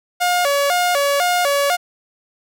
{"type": "tone with vibrato", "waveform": "sawtooth", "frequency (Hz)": 635, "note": "D#5", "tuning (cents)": 35, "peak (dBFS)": -11, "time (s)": [0.2, 1.77], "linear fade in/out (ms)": 20, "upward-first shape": "square", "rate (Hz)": 2, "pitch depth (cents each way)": 200, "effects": []}